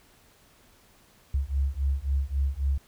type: beating tone pair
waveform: sine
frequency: 67 / 70.7 Hz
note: C2 / C#2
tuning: +42 / +35 cents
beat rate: 3.7 Hz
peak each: -27 dBFS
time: 1.34-2.78 s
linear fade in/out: 5 ms
effects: pink hiss -59 dBFS RMS until 2.87 s